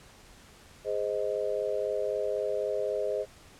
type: chord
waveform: sine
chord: Ab major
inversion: none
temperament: just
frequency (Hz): 415.3 / 519.1 / 623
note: Ab4 / C5 / Eb5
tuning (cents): 0 / -14 / +2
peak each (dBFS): -32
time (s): 0.84-3.26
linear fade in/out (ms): 50
effects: pink hiss -54 dBFS RMS until 3.59 s + low-pass 10000 Hz 12 dB/octave